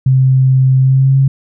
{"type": "tone with pitch glide", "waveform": "sine", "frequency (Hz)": [131.3, 135.3], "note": ["C3", "C#3"], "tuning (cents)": [6, -42], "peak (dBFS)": -6, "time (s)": [0.06, 1.28], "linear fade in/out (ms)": 5, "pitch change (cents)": 52, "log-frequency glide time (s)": [0.79, 1.17], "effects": []}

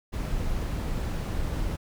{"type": "noise", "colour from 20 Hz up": "brown", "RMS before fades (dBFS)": -29, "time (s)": [0.12, 1.77], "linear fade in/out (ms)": 20, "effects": []}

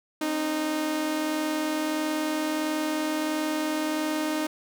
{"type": "tone pair together", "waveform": "sawtooth", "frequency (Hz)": [267.1, 308.6], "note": ["C4", "D#4"], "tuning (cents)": [36, -14], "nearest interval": "minor third", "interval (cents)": 250, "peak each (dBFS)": [-31, -22], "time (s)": [0.21, 4.47], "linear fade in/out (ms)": 5, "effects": []}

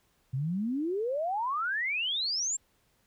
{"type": "exponential sweep", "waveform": "sine", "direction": "up", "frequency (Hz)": [124.5, 7610], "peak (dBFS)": -28, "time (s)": [0.33, 2.57], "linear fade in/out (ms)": 10, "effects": ["pink hiss -70 dBFS RMS until 3.06 s"]}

